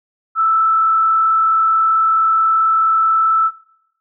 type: tone with frequency modulation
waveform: sine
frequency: 1318.5 Hz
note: E6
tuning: in tune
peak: -11 dBFS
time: 0.35-3.51 s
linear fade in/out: 50 ms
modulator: 38.5 Hz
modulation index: 0.37
effects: noise-tail reverb RT60 0.8 s tail -24 dB re dry